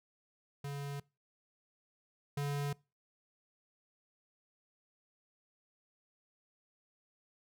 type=tone pair in turn; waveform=square; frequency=141.7 / 143.1 Hz; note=C#3 / D3; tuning=+38 / -45 cents; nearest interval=unison; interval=17 cents; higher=second; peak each=-39 / -34 dBFS; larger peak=second; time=0.64-1 / 2.37-2.73 s; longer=neither; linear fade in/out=5 ms; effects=noise-tail reverb RT60 0.3 s tail -24 dB re dry